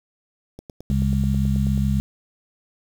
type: click train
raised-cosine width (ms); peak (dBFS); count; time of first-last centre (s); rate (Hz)
2; -24; 12; 0.59-1.777; 9.27
type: harmonic tone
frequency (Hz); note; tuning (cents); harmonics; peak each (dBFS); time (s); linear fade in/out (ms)
67.2; C2; +47; 1 / 2 / 3; -22 / -22 / -22; 0.9-2; 0
effects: 7-bit